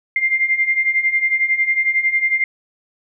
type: beating tone pair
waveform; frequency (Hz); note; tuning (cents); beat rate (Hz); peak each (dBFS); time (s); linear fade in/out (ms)
sine; 2095 / 2106; C7 / C7; +2 / +11; 11; -20 / -16; 0.16-2.44; 2
effects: none